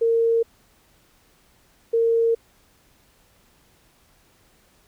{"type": "tone pair in turn", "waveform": "sine", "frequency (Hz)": [459.1, 459.1], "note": ["A#4", "A#4"], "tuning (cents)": [-26, -26], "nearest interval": "unison", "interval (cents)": 0, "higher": "neither", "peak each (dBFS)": -16, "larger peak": "neither", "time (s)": [[0.01, 0.43], [1.93, 2.35]], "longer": "neither", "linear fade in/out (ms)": 10, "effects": ["pink hiss -59 dBFS RMS until 4.87 s"]}